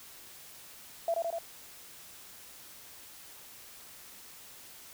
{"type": "tone with echo", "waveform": "sine", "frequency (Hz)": 671, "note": "E5", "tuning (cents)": 31, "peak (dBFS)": -26, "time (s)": [1.08, 1.14], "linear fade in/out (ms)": 2, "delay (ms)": 82, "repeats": 3, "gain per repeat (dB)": -2, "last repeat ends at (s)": 1.386, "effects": ["white hiss -51 dBFS RMS until 4.93 s"]}